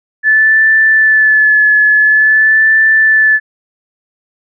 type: tone with vibrato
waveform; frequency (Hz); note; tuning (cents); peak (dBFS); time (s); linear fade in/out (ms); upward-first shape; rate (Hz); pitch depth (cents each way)
sine; 1737; A6; -23; -5; 0.23-3.4; 50; sine; 0.48; 27
effects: none